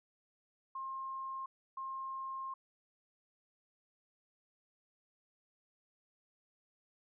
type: tone bursts at uneven times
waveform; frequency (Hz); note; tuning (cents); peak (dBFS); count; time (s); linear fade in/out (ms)
sine; 1065; C6; +30; -39; 2; 0.75-1.46 / 1.77-2.54; 5
effects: none